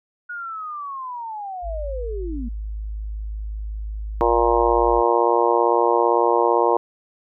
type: linear sweep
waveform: sine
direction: down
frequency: 1454 to 220.9 Hz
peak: -28 dBFS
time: 0.29-2.49 s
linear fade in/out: 10 ms
type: tone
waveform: sine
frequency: 52.7 Hz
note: G#1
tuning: 26 cents sharp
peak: -26 dBFS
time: 1.62-5.03 s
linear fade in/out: 50 ms
type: harmonic tone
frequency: 117.8 Hz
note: A#2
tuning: 19 cents sharp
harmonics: 3 / 4 / 5 / 6 / 7 / 8 / 9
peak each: -22 / -20 / -24 / -25 / -25 / -21 / -25 dBFS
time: 4.21-6.77 s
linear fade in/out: 0 ms
effects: none